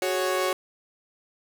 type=chord; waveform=sawtooth; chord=F# suspended second; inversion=none; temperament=equal; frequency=370 / 415.3 / 554.4 Hz; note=F#4 / G#4 / C#5; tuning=0 / 0 / 0 cents; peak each=-23 / -29 / -23 dBFS; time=0.02-0.53 s; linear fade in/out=2 ms; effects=none